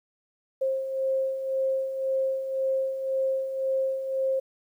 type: beating tone pair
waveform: sine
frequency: 530 / 531.9 Hz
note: C5 / C5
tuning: +22 / +28 cents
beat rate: 1.9 Hz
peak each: -33 / -25 dBFS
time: 0.61-4.4 s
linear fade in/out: 10 ms
effects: 10-bit